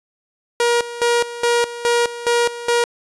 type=tone with tremolo; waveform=sawtooth; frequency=475.2 Hz; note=A#4; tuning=33 cents sharp; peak=-10 dBFS; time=0.6-2.84 s; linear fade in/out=2 ms; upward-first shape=square; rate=2.4 Hz; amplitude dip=80%; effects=resampled to 24000 Hz